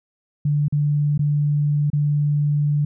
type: tone with dropouts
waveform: sine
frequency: 146.83 Hz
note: D3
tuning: in tune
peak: -16 dBFS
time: 0.45-2.85 s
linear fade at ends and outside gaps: 5 ms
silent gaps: 0.683-0.724 / 1.178-1.192 / 1.902-1.931 s
effects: none